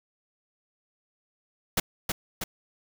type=noise with echo; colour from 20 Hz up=pink; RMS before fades=-24 dBFS; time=1.77-1.8 s; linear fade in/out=5 ms; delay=320 ms; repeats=2; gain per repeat=-4 dB; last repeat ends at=2.44 s; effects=none